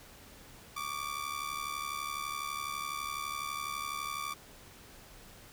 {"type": "ring-modulated tone", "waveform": "sawtooth", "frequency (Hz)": 1164, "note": "D6", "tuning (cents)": -16, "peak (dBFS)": -29, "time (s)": [0.76, 4.34], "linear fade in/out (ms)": 10, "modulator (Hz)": 36, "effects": ["pink hiss -54 dBFS RMS until 5.52 s"]}